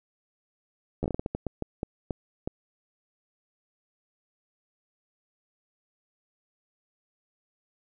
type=slowing click train; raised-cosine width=2 ms; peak=-16 dBFS; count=14; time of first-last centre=1.03-2.475 s; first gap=12 ms; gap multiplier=1.33; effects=none